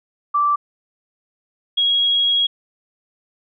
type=tone pair in turn; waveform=sine; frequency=1168 / 3304 Hz; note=D6 / G#7; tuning=-10 / -10 cents; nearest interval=octave + tritone; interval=1800 cents; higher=second; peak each=-14 dBFS; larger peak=neither; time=0.34-0.56 / 1.77-2.47 s; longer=second; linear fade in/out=10 ms; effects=none